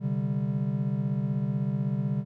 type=chord; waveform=triangle; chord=C suspended second; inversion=none; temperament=equal; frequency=130.81 / 146.83 / 196 Hz; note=C3 / D3 / G3; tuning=0 / 0 / 0 cents; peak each=-28 dBFS; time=0-2.25 s; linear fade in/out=50 ms; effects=none